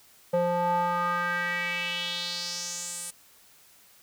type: tone with band-pass filter sweep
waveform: square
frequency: 175.1 Hz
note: F3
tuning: 5 cents sharp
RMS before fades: -29 dBFS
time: 0.33-3.11 s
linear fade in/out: 10 ms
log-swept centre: 580 to 9500 Hz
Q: 3.7
effects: white hiss -57 dBFS RMS until 4.02 s